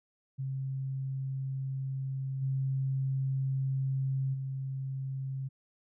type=tone with level steps; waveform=sine; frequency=134 Hz; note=C3; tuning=42 cents sharp; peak=-32 / -28 / -33 dBFS; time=0.38-5.49 s; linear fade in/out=20 ms; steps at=2.41 / 4.33 s; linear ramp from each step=20 ms; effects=none